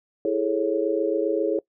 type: chord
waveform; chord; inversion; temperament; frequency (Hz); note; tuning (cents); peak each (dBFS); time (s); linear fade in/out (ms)
sine; A major seventh; second; just; 330 / 412.5 / 440 / 550; E4 / G#4 / A4 / C#5; +2 / -12 / 0 / -14; -26; 0.25-1.59; 2
effects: noise-tail reverb RT60 0.1 s tail -22 dB re dry